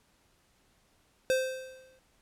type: tone with exponential decay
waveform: square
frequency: 520 Hz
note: C5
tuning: 11 cents flat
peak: -23 dBFS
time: 1.3-1.99 s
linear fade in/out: 0 ms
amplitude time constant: 150 ms
effects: pink hiss -68 dBFS RMS until 2.21 s + low-pass 12000 Hz 12 dB/octave